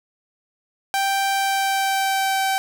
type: tone with pitch glide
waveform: sawtooth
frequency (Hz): 784 to 772.8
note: G5 to G5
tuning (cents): 0 to -25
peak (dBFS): -15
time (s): 0.94-2.58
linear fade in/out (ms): 0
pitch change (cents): -25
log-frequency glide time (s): 1.29-2.44
effects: none